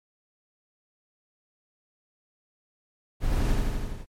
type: noise with echo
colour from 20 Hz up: brown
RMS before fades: -26 dBFS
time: 3.2-3.57 s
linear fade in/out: 50 ms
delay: 82 ms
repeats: 6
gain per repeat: -2 dB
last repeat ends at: 4.062 s
effects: MP3 64 kbps